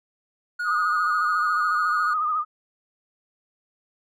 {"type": "tone", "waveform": "triangle", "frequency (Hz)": 1445, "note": "F#6", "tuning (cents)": -41, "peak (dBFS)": -23, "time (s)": [0.59, 2.14], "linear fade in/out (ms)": 10}
{"type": "tone with vibrato", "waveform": "sine", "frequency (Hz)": 1233, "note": "D#6", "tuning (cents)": -16, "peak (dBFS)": -21, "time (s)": [0.64, 2.45], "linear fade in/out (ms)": 50, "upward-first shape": "sine", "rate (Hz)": 14, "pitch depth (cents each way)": 59}
{"effects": []}